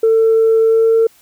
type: tone with pitch glide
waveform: sine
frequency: 448 to 452.2 Hz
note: A4 to A4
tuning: +31 to +47 cents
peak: -7 dBFS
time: 0.03-1.07 s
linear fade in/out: 5 ms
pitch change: +16 cents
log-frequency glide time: 0.65-0.96 s
effects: tanh soft clip ceiling -5 dBFS + white hiss -50 dBFS RMS until 1.21 s